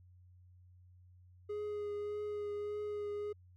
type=tone with vibrato; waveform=triangle; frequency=415.3 Hz; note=G#4; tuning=in tune; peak=-35 dBFS; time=1.49-3.33 s; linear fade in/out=10 ms; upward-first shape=triangle; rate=1.7 Hz; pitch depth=16 cents each way; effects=added 90 Hz sine -58 dBFS peak until 3.56 s